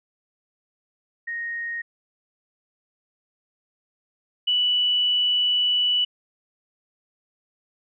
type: tone pair in turn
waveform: sine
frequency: 1864.7 / 2960 Hz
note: A#6 / F#7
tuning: 0 / 0 cents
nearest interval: minor sixth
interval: 800 cents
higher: second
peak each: -27 / -18 dBFS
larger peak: second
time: 1.27-1.82 / 4.47-6.05 s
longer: second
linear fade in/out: 10 ms
effects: none